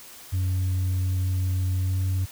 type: tone with pitch glide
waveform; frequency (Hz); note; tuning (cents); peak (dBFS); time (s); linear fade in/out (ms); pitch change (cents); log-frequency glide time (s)
sine; 92.5 to 93.41; F#2 to F#2; 0 to +17; -19; 0.32-2.26; 20; +17; 1.72-1.97
effects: tanh soft clip ceiling -21 dBFS + white hiss -45 dBFS RMS until 2.31 s